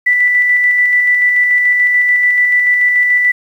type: tone with tremolo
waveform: sine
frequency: 1975.5 Hz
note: B6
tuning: in tune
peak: -7 dBFS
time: 0.06-3.32 s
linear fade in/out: 10 ms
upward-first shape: square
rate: 6.9 Hz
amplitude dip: 25%
effects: 7-bit